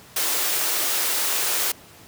white high-pass noise, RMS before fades -23 dBFS, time 0.16-1.72 s, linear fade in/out 5 ms, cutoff 300 Hz, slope 48 dB/octave, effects pink hiss -47 dBFS RMS until 2.07 s + high-pass 80 Hz 12 dB/octave

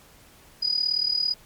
sine tone with amplitude modulation, 4931 Hz, D#8, 16 cents flat, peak -18 dBFS, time 0.62-1.34 s, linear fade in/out 10 ms, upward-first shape sine, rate 37.8 Hz, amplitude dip 80%, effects pink hiss -53 dBFS RMS until 1.45 s + MP3 96 kbps

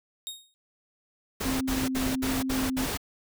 sawtooth tone with exponential decay, 3729 Hz, A#7, in tune, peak -28 dBFS, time 0.27-0.54 s, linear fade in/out 0 ms, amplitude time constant 58 ms
pink noise bursts, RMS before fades -31 dBFS, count 6, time 1.4-2.975 s, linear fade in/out 10 ms, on 210 ms, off 63 ms
sine tone with vibrato, 261.6 Hz, C4, in tune, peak -27 dBFS, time 1.45-2.86 s, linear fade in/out 10 ms, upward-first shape sine, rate 1.3 Hz, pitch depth 8 cents each way
effects none

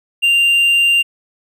triangle tone, 2785 Hz, F7, 5 cents flat, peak -8 dBFS, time 0.22-1.03 s, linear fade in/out 20 ms, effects none

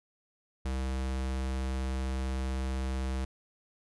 square tone, 65.41 Hz, C2, in tune, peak -31 dBFS, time 0.65-3.25 s, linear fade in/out 5 ms, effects resampled to 24000 Hz

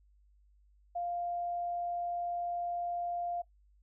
sine tone, 698.5 Hz, F5, in tune, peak -33 dBFS, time 0.95-3.42 s, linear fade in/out 10 ms, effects noise-tail reverb RT60 0.1 s tail -18 dB re dry + added 50 Hz sine -62 dBFS peak until 3.82 s

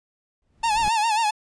brown noise with exponential growth, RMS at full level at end -31 dBFS, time 0.42-0.88 s, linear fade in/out 0 ms, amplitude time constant 100 ms
45% pulse tone with vibrato, 880 Hz, A5, in tune, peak -19 dBFS, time 0.63-1.31 s, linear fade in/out 10 ms, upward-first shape sine, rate 7.4 Hz, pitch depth 95 cents each way
effects resampled to 22050 Hz

